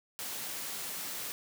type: high-pass noise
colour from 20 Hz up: white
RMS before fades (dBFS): -39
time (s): 0.19-1.32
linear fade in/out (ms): 0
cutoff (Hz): 120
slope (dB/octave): 12
effects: none